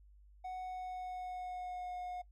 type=tone with pitch glide; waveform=triangle; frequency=740 to 722.3 Hz; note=F#5 to F#5; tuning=0 to -42 cents; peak=-38 dBFS; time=0.44-2.22 s; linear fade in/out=10 ms; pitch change=-42 cents; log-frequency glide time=0.6-1.96 s; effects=noise-tail reverb RT60 0.1 s tail -20 dB re dry + added 50 Hz sine -58 dBFS peak until 2.31 s